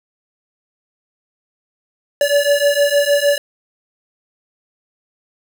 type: beating tone pair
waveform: square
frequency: 571 / 577.5 Hz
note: D5 / D5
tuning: -49 / -29 cents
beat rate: 6.5 Hz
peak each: -16 dBFS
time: 2.21-3.38 s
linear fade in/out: 2 ms
effects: none